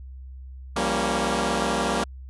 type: chord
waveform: 10% pulse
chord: G half-diminished seventh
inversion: third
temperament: equal with one note detuned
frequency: 170.53 / 196 / 233.1 / 277.2 Hz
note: F3 / G3 / Bb3 / Db4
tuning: -41 / 0 / 0 / 0 cents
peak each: -22 / -19 / -18 / -22 dBFS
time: 0.76-2.04 s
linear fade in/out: 5 ms
effects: added 65 Hz sine -37 dBFS peak until 2.29 s + resampled to 24000 Hz